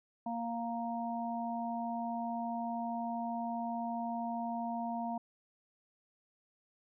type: harmonic tone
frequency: 233.1 Hz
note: A#3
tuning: in tune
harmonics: 1 / 3 / 4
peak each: -38 / -38 / -41 dBFS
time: 0.26-5.18 s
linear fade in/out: 5 ms
effects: none